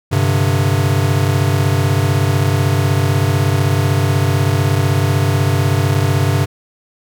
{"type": "chord", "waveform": "square", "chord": "G suspended fourth", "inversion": "none", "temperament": "equal", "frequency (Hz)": [98, 130.81, 146.83], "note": ["G2", "C3", "D3"], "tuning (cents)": [0, 0, 0], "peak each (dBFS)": [-16, -17, -20], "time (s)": [0.11, 6.46], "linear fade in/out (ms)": 20, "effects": []}